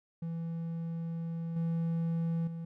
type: tone with level steps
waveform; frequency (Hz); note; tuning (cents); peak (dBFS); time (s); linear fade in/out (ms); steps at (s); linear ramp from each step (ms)
triangle; 166; E3; +12; -32 / -27 / -35; 0.22-2.65; 5; 1.56 / 2.47; 5
effects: none